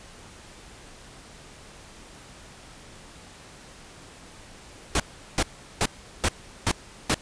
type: noise bursts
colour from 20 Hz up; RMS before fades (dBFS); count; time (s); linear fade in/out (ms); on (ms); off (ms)
pink; -22; 6; 4.95-7.144; 2; 49; 380
effects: pink hiss -47 dBFS RMS until 7.21 s + resampled to 22050 Hz